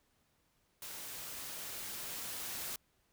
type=noise with level ramp; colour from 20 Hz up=white; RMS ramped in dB=-46 to -41 dBFS; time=0.82-2.76 s; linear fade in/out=2 ms; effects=pink hiss -75 dBFS RMS until 3.12 s